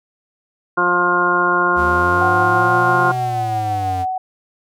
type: harmonic tone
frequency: 177 Hz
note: F3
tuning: 23 cents sharp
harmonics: 1 / 2 / 3 / 4 / 5 / 6 / 7 / 8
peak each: -29 / -21 / -27 / -24 / -28 / -17 / -29 / -17 dBFS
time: 0.77-3.12 s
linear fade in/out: 10 ms
type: linear two-way sweep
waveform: square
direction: up then down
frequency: 74.5 to 130 to 88.8 Hz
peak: -24 dBFS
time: 1.75-4.06 s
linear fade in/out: 50 ms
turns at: 3.06 s
type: tone with tremolo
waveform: sine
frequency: 748 Hz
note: F#5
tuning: 19 cents sharp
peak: -17 dBFS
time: 2.21-4.18 s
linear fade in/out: 5 ms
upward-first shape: triangle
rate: 6.1 Hz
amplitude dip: 30%
effects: none